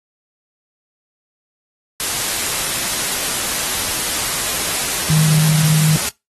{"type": "tone in noise", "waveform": "sine", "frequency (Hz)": 155.56, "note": "D#3", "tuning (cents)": 0, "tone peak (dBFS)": -12, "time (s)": [5.1, 5.96], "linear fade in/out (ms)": 0, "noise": "white", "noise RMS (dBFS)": -20, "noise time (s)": [2, 6.09], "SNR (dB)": 5, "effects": ["noise-tail reverb RT60 0.2 s tail -23 dB re dry", "AAC 32 kbps"]}